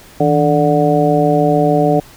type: harmonic tone with a mistuned harmonic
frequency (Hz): 146.83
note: D3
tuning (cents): 0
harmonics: 1 / 2 / 3 / 4 / 5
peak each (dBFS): -16 / -16 / -16 / -16 / -16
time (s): 0.2-2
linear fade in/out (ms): 5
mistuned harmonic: 1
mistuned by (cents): +150
effects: pink hiss -41 dBFS RMS until 2.16 s